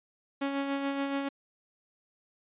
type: tone with tremolo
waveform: sawtooth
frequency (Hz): 277.4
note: C#4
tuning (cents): +1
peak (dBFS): -24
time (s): 0.41-1.29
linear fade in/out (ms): 10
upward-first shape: sine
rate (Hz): 7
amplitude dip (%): 40
effects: resampled to 8000 Hz